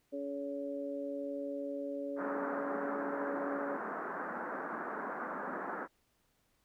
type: harmonic tone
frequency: 141 Hz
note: C#3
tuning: 30 cents sharp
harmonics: 2 / 3 / 4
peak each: -40 / -45 / -39 dBFS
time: 0.12-3.78 s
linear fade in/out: 20 ms
type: band-pass noise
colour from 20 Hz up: white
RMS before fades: -40 dBFS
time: 2.16-5.88 s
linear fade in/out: 50 ms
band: 190 to 1600 Hz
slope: 48 dB/octave
effects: pink hiss -75 dBFS RMS until 6.64 s